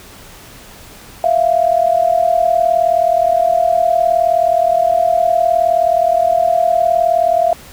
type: tone pair together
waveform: sine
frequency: 661.7 / 701 Hz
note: E5 / F5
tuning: +6 / +6 cents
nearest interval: minor second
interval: 100 cents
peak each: -13 dBFS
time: 1.24-7.53 s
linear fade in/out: 2 ms
effects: pink hiss -38 dBFS RMS until 7.72 s